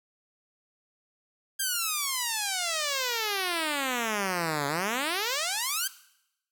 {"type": "exponential two-way sweep", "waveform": "5% pulse", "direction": "down then up", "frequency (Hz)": [1617, 138.59, 1617], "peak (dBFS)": -16, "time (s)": [1.59, 5.88], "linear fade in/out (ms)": 10, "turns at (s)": 4.67, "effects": ["noise-tail reverb RT60 0.8 s tail -17 dB re dry"]}